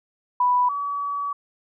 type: tone pair in turn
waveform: sine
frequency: 987.8 / 1139.9 Hz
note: B5 / C#6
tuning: 0 / +48 cents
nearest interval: major second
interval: 248 cents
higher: second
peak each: -16 / -24 dBFS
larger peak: first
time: 0.4-0.69 / 0.69-1.33 s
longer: second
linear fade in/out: 5 ms
effects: none